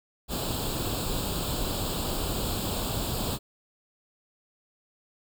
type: noise with comb filter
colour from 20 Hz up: pink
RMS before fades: -30 dBFS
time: 0.28-3.39 s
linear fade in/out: 50 ms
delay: 0.25 ms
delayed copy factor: +0.8
effects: none